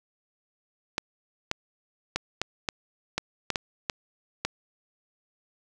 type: clicks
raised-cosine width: 0.2 ms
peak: -9 dBFS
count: 10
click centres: 0.981 / 1.514 / 2.16 / 2.416 / 2.688 / 3.18 / 3.503 / 3.558 / 3.898 / 4.45 s
effects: none